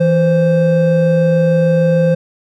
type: tone pair together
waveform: triangle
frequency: 164.81 / 521.1 Hz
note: E3 / C5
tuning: 0 / -7 cents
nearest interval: octave + minor sixth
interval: 1993 cents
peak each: -10 dBFS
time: 0-2.15 s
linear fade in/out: 10 ms
effects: none